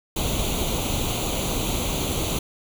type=noise with comb filter; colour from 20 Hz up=pink; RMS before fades=-25 dBFS; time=0.16-2.39 s; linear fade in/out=5 ms; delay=0.29 ms; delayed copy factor=+0.8; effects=none